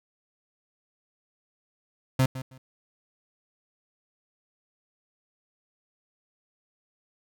35% pulse tone with echo, 130.81 Hz, C3, in tune, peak -17 dBFS, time 2.19-2.26 s, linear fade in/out 5 ms, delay 160 ms, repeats 2, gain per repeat -14 dB, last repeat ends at 2.58 s, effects none

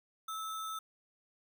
sine tone with sample-and-hold, 1306 Hz, E6, 17 cents flat, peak -37 dBFS, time 0.28-0.79 s, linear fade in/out 5 ms, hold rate 4900 Hz, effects none

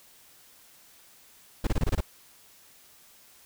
brown noise bursts, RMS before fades -23 dBFS, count 7, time 1.64-2.007 s, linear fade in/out 5 ms, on 31 ms, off 25 ms, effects white hiss -56 dBFS RMS until 3.45 s

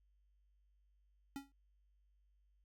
square tone with exponential decay, 277.2 Hz, C#4, in tune, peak -40 dBFS, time 1.36-1.52 s, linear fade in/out 0 ms, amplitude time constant 33 ms, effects added 50 Hz sine -70 dBFS peak until 2.64 s

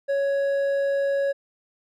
sine tone with hard clipping, 556 Hz, C#5, 5 cents sharp, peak -22 dBFS, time 0.08-1.33 s, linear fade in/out 20 ms, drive 5 dB, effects none

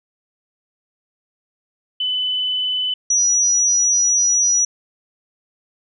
sine tone pair in turn, 3008 / 5848 Hz, F#7 / F#8, +28 / -21 cents, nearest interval octave, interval 1151 cents, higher second, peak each -18 / -13 dBFS, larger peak second, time 2-2.94 / 3.1-4.65 s, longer second, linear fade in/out 5 ms, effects none

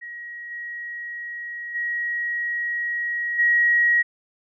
sine tone with level steps, 1900 Hz, A#6, 33 cents sharp, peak -33 / -30 / -23 / -15 dBFS, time 0.01-4.03 s, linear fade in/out 20 ms, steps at 0.5 / 1.74 / 3.38 s, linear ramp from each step 20 ms, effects none

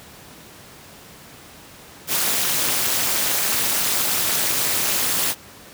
white noise with amplitude modulation, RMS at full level -17 dBFS, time 2.07-5.35 s, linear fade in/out 50 ms, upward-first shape sine, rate 226 Hz, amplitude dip 90%, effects pink hiss -43 dBFS RMS until 5.73 s + high-pass 80 Hz 12 dB/octave

